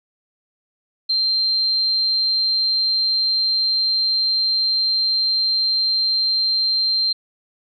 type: tone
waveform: sine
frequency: 4154 Hz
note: C8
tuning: 13 cents flat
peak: -16 dBFS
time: 1.09-7.13 s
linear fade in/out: 10 ms
effects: none